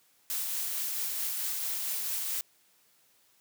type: noise with tremolo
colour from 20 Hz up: blue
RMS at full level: -32 dBFS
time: 0.3-2.41 s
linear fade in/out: 0 ms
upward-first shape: triangle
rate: 4.5 Hz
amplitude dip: 25%
effects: white hiss -66 dBFS RMS until 3.4 s + high-pass 100 Hz 12 dB/octave